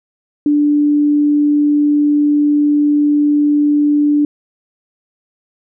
sine tone, 293.8 Hz, D4, 1 cent sharp, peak -9 dBFS, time 0.46-4.25 s, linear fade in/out 2 ms, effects none

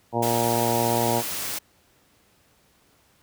harmonic tone, 117.5 Hz, A#2, 14 cents sharp, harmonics 1 / 2 / 3 / 4 / 5 / 6 / 7 / 8, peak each -29 / -29 / -29 / -29 / -29 / -29 / -29 / -29 dBFS, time 0.12-1.23 s, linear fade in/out 50 ms
white noise, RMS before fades -30 dBFS, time 0.22-1.59 s, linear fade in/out 10 ms
effects pink hiss -61 dBFS RMS until 3.22 s + high-pass 60 Hz 12 dB/octave

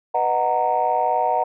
sine chord, B major seventh, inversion none, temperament just, 493.9 / 617.4 / 740.8 / 926 Hz, B4 / D#5 / F#5 / A#5, 0 / -14 / +2 / -12 cents, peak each -26 / -24 / -20 / -21 dBFS, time 0.14-1.44 s, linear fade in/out 10 ms, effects tanh soft clip ceiling -9 dBFS

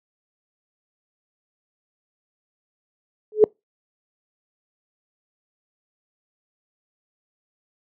sine tone with exponential growth, 427.2 Hz, G#4, 49 cents sharp, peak -4 dBFS, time 3.32-3.44 s, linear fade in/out 1 ms, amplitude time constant 25 ms, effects noise-tail reverb RT60 0.2 s tail -26 dB re dry + high-pass 150 Hz 12 dB/octave

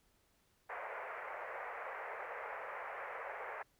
pink band-pass noise, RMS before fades -45 dBFS, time 0.69-3.63 s, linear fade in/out 10 ms, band 470 to 2200 Hz, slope 48 dB/octave, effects pink hiss -74 dBFS RMS until 3.79 s

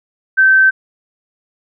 sine tone, 1547 Hz, G6, 23 cents flat, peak -6 dBFS, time 0.37-0.71 s, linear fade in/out 20 ms, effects none

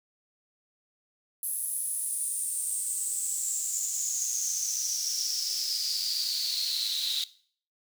pink noise with high-pass filter sweep, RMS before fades -31 dBFS, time 1.43-7.24 s, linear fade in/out 2 ms, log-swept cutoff 11000 to 3800 Hz, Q 9.5, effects noise-tail reverb RT60 0.5 s tail -18 dB re dry

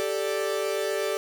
45% pulse chord, G suspended second, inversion none, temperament equal, 392 / 440 / 587.3 Hz, G4 / A4 / D5, 0 / 0 / 0 cents, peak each -30 dBFS, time 0-1.17 s, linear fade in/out 0 ms, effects none

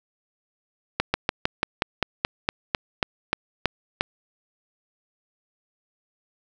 slowing click train, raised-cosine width 0.3 ms, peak -4 dBFS, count 14, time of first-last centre 1-4.009 s, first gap 140 ms, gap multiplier 1.08, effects none

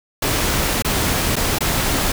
pink noise with dropouts, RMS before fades -19 dBFS, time 0.22-2.12 s, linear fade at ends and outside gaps 5 ms, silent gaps 0.823-0.846 / 1.357-1.364 / 1.586-1.606 s, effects none

